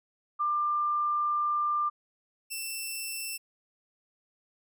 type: tone pair in turn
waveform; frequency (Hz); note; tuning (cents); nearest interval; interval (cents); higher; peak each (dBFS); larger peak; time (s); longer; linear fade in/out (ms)
sine / 10% pulse; 1192 / 2676; D6 / E7; +25 / +25; octave + major second; 1400; second; -25; neither; 0.39-1.9 / 2.5-3.38; first; 20
effects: none